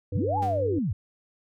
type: harmonic tone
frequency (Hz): 98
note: G2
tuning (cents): 0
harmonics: 1 / 3 / 5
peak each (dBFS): -29 / -38 / -37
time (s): 0.12-0.79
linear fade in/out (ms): 5
type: linear two-way sweep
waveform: sine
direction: up then down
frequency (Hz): 73.42 to 871 to 73.42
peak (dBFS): -24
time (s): 0.15-0.93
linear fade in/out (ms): 5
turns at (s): 0.38
type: tone with exponential decay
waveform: sawtooth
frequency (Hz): 200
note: G3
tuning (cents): +35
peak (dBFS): -30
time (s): 0.42-0.69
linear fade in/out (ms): 5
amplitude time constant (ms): 57
effects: none